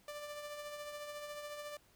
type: tone with tremolo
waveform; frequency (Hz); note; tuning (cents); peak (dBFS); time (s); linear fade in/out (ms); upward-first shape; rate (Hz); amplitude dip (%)
sawtooth; 590; D5; +8; -38; 0.08-1.77; 2; triangle; 14; 45
effects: pink hiss -68 dBFS RMS until 1.95 s